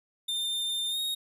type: tone with pitch glide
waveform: 45% pulse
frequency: 3606 to 3744 Hz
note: A7 to A#7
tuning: +42 to +7 cents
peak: -28 dBFS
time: 0.28-1.15 s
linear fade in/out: 10 ms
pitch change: +65 cents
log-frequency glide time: 0.89-0.99 s
effects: none